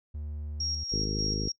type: tone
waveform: triangle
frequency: 75 Hz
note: D2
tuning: 37 cents sharp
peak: -32 dBFS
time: 0.14-0.84 s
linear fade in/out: 10 ms
type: tone with tremolo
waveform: sine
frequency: 5588 Hz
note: F8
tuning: in tune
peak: -29 dBFS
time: 0.6-1.52 s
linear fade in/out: 5 ms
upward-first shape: square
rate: 3.4 Hz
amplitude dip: 45%
type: harmonic tone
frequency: 52.3 Hz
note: G#1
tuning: 13 cents sharp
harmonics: 1 / 2 / 3 / 4 / 5 / 6 / 7 / 8 / 9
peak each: -33 / -36 / -38 / -39 / -40 / -41 / -41 / -42 / -43 dBFS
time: 0.92-1.49 s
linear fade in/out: 5 ms
effects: noise-tail reverb RT60 0.1 s tail -23 dB re dry